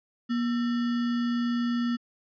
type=tone with sample-and-hold; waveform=sine; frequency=239 Hz; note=A#3; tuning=43 cents sharp; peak=-24 dBFS; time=0.29-1.97 s; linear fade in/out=20 ms; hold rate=1575 Hz; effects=resampled to 11025 Hz